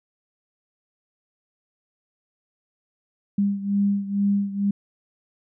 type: beating tone pair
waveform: sine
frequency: 200.1 / 202.3 Hz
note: G3 / G#3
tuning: +36 / -45 cents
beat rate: 2.2 Hz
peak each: -21 / -25 dBFS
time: 3.38-4.71 s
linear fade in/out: 5 ms
effects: none